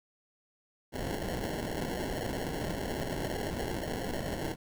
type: noise with sample-and-hold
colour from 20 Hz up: white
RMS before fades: -35 dBFS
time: 0.92-4.56 s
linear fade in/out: 50 ms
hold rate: 1225 Hz
effects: none